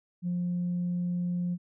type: tone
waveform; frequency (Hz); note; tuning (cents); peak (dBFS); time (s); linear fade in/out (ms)
sine; 176.6; F3; +20; -26; 0.22-1.58; 50
effects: tanh soft clip ceiling -24 dBFS